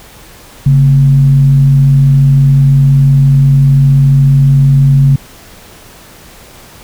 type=tone with frequency modulation; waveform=sine; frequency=138.59 Hz; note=C#3; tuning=in tune; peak=-3 dBFS; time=0.66-5.16 s; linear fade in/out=5 ms; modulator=94.3 Hz; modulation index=0.27; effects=pink hiss -36 dBFS RMS until 6.83 s